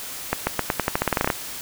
accelerating click train, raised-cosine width 0.5 ms, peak -4 dBFS, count 15, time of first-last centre 0.33-1.302 s, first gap 140 ms, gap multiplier 0.88, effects white hiss -34 dBFS RMS until 1.61 s

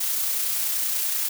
blue noise with amplitude modulation, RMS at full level -24 dBFS, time 0-1.29 s, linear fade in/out 10 ms, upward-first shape sine, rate 30.4 Hz, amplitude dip 25%, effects none

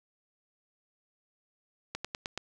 slowing click train, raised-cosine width 0.2 ms, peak -17 dBFS, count 5, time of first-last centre 1.95-2.376 s, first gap 96 ms, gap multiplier 1.07, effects none

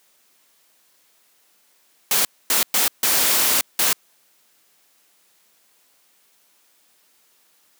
white noise bursts at uneven times, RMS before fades -18 dBFS, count 5, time 2.11-2.25 / 2.5-2.63 / 2.74-2.88 / 3.03-3.61 / 3.79-3.93 s, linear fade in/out 2 ms, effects white hiss -60 dBFS RMS until 7.79 s + high-pass 200 Hz 12 dB/octave

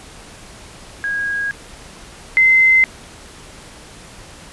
sine tone pair in turn, 1640 / 2066 Hz, G#6 / C7, -22 / -22 cents, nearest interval major third, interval 400 cents, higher second, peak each -18 / -8 dBFS, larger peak second, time 1.04-1.51 / 2.37-2.84 s, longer neither, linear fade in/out 0 ms, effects pink hiss -39 dBFS RMS until 4.52 s + resampled to 24000 Hz

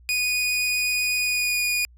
sawtooth tone with pitch glide, 2473 to 2453 Hz, D#7 to D#7, -11 to -25 cents, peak -18 dBFS, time 0.09-1.85 s, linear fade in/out 0 ms, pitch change -14 cents, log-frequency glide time 1.21-1.6 s, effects added 60 Hz sine -48 dBFS peak until 1.97 s + resampled to 32000 Hz

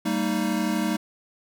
square chord, Eb major, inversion first, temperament equal with one note detuned, 196 / 228.2 / 311.1 Hz, G3 / Bb3 / Eb4, 0 / -37 / 0 cents, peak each -28 dBFS, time 0.05-0.97 s, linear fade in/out 10 ms, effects none

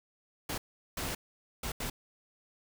pink noise bursts at uneven times, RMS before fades -36 dBFS, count 4, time 0.49-0.58 / 0.97-1.15 / 1.63-1.72 / 1.8-1.9 s, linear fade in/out 5 ms, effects none

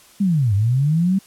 sine linear two-way sweep, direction down then up, 207.7 to 95.7 to 197.8 Hz, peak -14 dBFS, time 0.2-1.19 s, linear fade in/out 10 ms, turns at 0.54 s, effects white hiss -49 dBFS RMS until 1.26 s + low-pass 12000 Hz 12 dB/octave

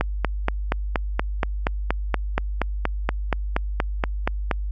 click train, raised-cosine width 0.5 ms, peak -5 dBFS, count 20, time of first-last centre 0.01-4.512 s, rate 4.22 Hz, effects added 50 Hz sine -24 dBFS peak until 4.71 s

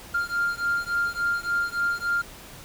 triangle beating tone pair, 1396.9 / 1400.4 Hz, F6 / F6, 0 / +4 cents, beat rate 3.5 Hz, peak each -24 dBFS, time 0.14-2.22 s, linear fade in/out 10 ms, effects tanh soft clip ceiling -16 dBFS + pink hiss -44 dBFS RMS until 2.64 s

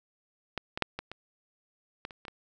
clicks, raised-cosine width 0.3 ms, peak -16 / -18 / -8 / -19 / -24 / -20 / -29 / -27 / -24 dBFS, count 9, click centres 0.577 / 0.775 / 0.823 / 0.99 / 1.116 / 2.051 / 2.108 / 2.252 / 2.282 s, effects none

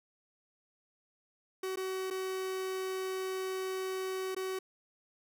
45% pulse tone with dropouts, 377.2 Hz, F#4, 33 cents sharp, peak -34 dBFS, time 1.63-4.59 s, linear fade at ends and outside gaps 5 ms, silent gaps 1.759-1.771 / 2.103-2.108 / 4.348-4.364 s, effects none

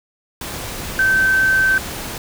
sine tone in noise, 1545 Hz, G6, 26 cents flat, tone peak -12 dBFS, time 0.99-1.78 s, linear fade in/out 2 ms, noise pink, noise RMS -28 dBFS, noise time 0.41-2.18 s, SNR +13 dB, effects none

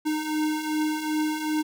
square beating tone pair, 305.6 / 308.2 Hz, D#4 / D#4, -31 / -16 cents, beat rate 2.6 Hz, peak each -32 / -26 dBFS, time 0.05-1.63 s, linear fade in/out 20 ms, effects none

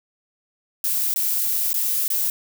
violet noise with dropouts, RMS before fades -22 dBFS, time 0.84-2.3 s, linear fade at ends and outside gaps 1 ms, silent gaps 1.14-1.16 / 1.731-1.742 / 2.08-2.102 s, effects none

